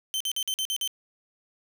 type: tone bursts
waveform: sawtooth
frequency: 3092 Hz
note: G7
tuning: 24 cents flat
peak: -23 dBFS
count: 7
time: 0.14-0.876 s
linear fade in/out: 0 ms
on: 64 ms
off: 48 ms
effects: none

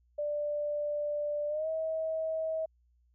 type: tone with pitch glide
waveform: sine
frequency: 590 to 639.7 Hz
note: D5 to D#5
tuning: +8 to +48 cents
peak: -30 dBFS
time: 0.18-2.66 s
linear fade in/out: 10 ms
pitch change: +140 cents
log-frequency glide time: 1.48-1.68 s
effects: added 60 Hz sine -65 dBFS peak until 3.14 s

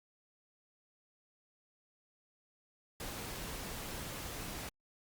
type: noise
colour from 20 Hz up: pink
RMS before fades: -43 dBFS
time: 3-4.69 s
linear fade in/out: 2 ms
effects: Opus 48 kbps

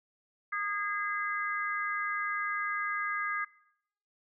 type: harmonic tone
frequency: 410 Hz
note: G#4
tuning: 22 cents flat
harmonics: 3 / 4 / 5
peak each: -34 / -35 / -36 dBFS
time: 0.52-3.45 s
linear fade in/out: 10 ms
effects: noise-tail reverb RT60 0.7 s tail -19 dB re dry

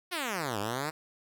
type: exponential two-way sweep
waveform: 5% pulse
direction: down then up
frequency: 377 to 98 to 162 Hz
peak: -20 dBFS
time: 0.11-0.91 s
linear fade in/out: 20 ms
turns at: 0.59 s
effects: none

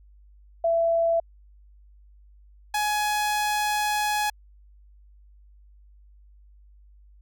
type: tone pair in turn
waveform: sine / sawtooth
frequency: 668 / 839.7 Hz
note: E5 / G#5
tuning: +23 / +19 cents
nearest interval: major third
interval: 396 cents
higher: second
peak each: -19 / -19 dBFS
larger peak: neither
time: 0.64-1.2 / 2.74-4.3 s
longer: second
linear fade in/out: 5 ms
effects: added 50 Hz sine -50 dBFS peak until 7.21 s

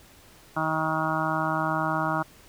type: harmonic tone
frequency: 158.2 Hz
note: D#3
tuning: 29 cents sharp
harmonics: 1 / 2 / 4 / 5 / 6 / 7 / 8 / 9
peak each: -32 / -32 / -32 / -32 / -32 / -32 / -32 / -32 dBFS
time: 0.56-2.23 s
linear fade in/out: 10 ms
effects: pink hiss -53 dBFS RMS until 2.48 s

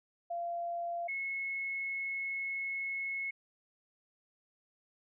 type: tone pair in turn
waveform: sine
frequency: 688 / 2184 Hz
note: F5 / C#7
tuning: -26 / -26 cents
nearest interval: octave + minor sixth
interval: 2000 cents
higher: second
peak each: -34 / -34 dBFS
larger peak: neither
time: 0.3-1.08 / 1.08-3.31 s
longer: second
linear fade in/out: 10 ms
effects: none

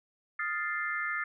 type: chord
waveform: sine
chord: F dominant seventh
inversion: third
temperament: equal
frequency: 1244.5 / 1396.9 / 1760 / 2093 Hz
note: Eb6 / F6 / A6 / C7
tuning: 0 / 0 / 0 / 0 cents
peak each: -38 / -37 / -34 / -36 dBFS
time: 0.39-1.24 s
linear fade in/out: 5 ms
effects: none

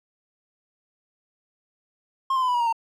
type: tone with pitch steps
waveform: triangle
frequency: 1067 / 1039.6 / 1012.9 / 987 / 961.6 / 937 / 912.9 Hz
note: C6 / C6 / B5 / B5 / B5 / A#5 / A#5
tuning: +34 / -11 / +43 / -1 / -46 / +9 / -36 cents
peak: -18 dBFS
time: 2.3-2.727 s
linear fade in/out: 5 ms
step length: 61 ms
effects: none

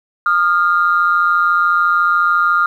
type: tone pair together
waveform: sine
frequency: 1225 / 1399 Hz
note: D#6 / F6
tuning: -27 / +3 cents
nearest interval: major second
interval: 230 cents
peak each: -13 dBFS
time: 0.26-2.66 s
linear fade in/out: 2 ms
effects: tanh soft clip ceiling -3 dBFS + 8-bit

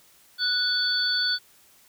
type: tone cluster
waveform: sine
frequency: 1475 / 3455 / 4487 Hz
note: F#6 / A7 / C#8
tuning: -6 / -32 / +20 cents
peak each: -27 / -29 / -24 dBFS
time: 0.38-1.39 s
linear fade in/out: 50 ms
effects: white hiss -57 dBFS RMS until 1.88 s

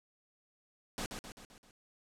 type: noise with echo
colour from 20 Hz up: pink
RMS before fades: -38 dBFS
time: 0.98-1.06 s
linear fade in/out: 0 ms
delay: 130 ms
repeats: 5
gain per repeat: -5 dB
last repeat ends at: 1.71 s
effects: low-pass 10000 Hz 12 dB/octave

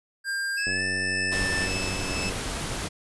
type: tone with pitch glide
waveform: square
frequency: 1599 to 1774.2 Hz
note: G6 to A6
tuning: +34 to +14 cents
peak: -27 dBFS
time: 0.24-1.69 s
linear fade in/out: 50 ms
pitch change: +180 cents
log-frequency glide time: 0.54-0.83 s
type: tone with tremolo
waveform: 25% pulse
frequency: 2616 Hz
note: E7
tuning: 14 cents flat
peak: -25 dBFS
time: 0.57-2.3 s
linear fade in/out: 10 ms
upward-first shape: triangle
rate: 1.9 Hz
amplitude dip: 50%
type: click train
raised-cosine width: 2 ms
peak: -23 dBFS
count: 156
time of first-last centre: 0.67-2.322 s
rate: 93.8 Hz
type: noise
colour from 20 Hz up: pink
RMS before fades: -31 dBFS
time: 1.31-2.89 s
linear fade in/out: 20 ms
effects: resampled to 24000 Hz

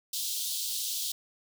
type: high-pass noise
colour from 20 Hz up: pink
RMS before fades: -33 dBFS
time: 0.13-1.12 s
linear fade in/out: 5 ms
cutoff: 3300 Hz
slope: 48 dB/octave
effects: none

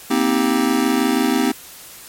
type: chord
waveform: square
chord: C minor seventh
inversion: third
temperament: just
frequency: 235.5 / 261.6 / 314 / 392.4 Hz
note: Bb3 / C4 / Eb4 / G4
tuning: +18 / 0 / +16 / +2 cents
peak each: -22 / -19 / -22 / -24 dBFS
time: 0.1-1.52 s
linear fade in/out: 10 ms
effects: white hiss -39 dBFS RMS until 2.08 s + MP3 64 kbps

